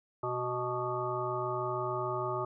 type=harmonic tone with a mistuned harmonic; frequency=124.3 Hz; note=B2; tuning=12 cents sharp; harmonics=1 / 3 / 5 / 7 / 9 / 10; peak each=-40 / -36 / -38 / -39 / -39 / -38 dBFS; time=0.23-2.45 s; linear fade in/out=5 ms; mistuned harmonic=10; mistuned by=-25 cents; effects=none